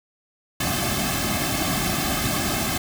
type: noise with comb filter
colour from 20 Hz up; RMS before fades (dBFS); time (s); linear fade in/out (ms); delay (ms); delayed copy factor
pink; -24; 0.6-2.78; 5; 2.1; -0.95
effects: none